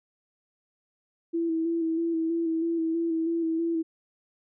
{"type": "tone with vibrato", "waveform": "sine", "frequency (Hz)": 329.6, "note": "E4", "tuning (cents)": 0, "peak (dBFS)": -24, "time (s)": [1.33, 3.83], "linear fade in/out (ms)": 20, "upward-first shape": "square", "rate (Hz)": 3.1, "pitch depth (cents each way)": 25, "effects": []}